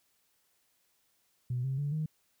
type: tone with pitch steps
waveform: sine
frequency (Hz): 124 / 133.67 / 144.09 / 155.33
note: B2 / C3 / D3 / D#3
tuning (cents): +7 / +37 / -33 / -3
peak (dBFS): -29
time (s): 1.5-2.06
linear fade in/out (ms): 5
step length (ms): 140
effects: tanh soft clip ceiling -25 dBFS + white hiss -73 dBFS RMS until 2.4 s